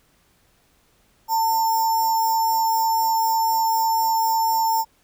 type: tone with sample-and-hold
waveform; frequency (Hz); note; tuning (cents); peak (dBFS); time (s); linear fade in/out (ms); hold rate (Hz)
sine; 898; A5; +35; -17; 1.28-4.85; 50; 6300
effects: pink hiss -61 dBFS RMS until 5.03 s